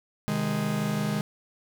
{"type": "chord", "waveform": "45% pulse", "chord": "Ab major", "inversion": "first", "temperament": "just", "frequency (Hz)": [129.78, 155.74, 207.7], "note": ["C3", "Eb3", "Ab3"], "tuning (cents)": [-14, 2, 0], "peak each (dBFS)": [-34, -30, -28], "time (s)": [0.28, 1.21], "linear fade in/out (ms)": 0, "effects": []}